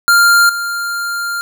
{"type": "tone with level steps", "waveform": "square", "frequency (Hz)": 1396.9, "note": "F6", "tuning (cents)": 0, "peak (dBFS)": [-7, -18], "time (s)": [0.08, 1.41], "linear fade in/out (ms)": 0, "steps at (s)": 0.49, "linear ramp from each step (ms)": 5, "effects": []}